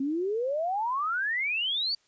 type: exponential sweep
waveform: sine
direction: up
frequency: 262.1 to 4665 Hz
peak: -26 dBFS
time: 0-1.95 s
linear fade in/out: 5 ms
effects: white hiss -67 dBFS RMS until 2.07 s + resampled to 16000 Hz